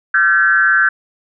sine tone with frequency modulation, 1539 Hz, G6, 32 cents flat, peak -9 dBFS, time 0.14-0.89 s, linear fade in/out 5 ms, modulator 170 Hz, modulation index 0.96, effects none

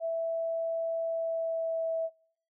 sine tone with pitch glide, 659.3 to 653.2 Hz, E5 to E5, 0 to -16 cents, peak -28 dBFS, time 0-2.1 s, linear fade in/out 50 ms, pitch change -16 cents, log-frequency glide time 1.06-1.95 s, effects noise-tail reverb RT60 0.7 s tail -26 dB re dry

